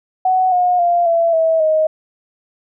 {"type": "tone with pitch steps", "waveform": "sine", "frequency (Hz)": [745, 719.6, 695.1, 671.4, 648.6, 626.5], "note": ["F#5", "F#5", "F5", "E5", "E5", "D#5"], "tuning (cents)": [12, -48, -8, 32, -28, 12], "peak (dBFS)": -11, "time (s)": [0.25, 1.87], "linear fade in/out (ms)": 5, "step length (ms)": 270, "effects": []}